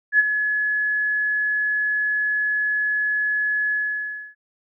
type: tone with ADSR envelope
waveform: sine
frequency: 1700 Hz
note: G#6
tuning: 40 cents sharp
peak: -10 dBFS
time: 0.12-4.35 s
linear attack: 71 ms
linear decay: 27 ms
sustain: -9 dB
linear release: 630 ms
effects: none